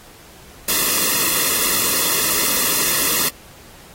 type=noise with comb filter; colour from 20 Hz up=white; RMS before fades=-18 dBFS; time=0.68-3.29 s; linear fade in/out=5 ms; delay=1.3 ms; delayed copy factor=-0.8; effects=pink hiss -44 dBFS RMS until 3.94 s + AAC 48 kbps